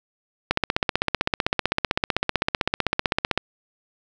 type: click train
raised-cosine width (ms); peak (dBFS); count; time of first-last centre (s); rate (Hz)
0.3; -3; 46; 0.51-3.376; 15.7
effects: none